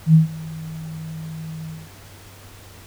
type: tone with ADSR envelope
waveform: sine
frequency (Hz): 159.6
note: D#3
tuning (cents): +44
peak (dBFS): -6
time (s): 0.06-1.9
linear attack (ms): 82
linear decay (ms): 130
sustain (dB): -23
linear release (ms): 210
effects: added 97 Hz sine -44 dBFS peak until 2.86 s + pink hiss -45 dBFS RMS until 2.86 s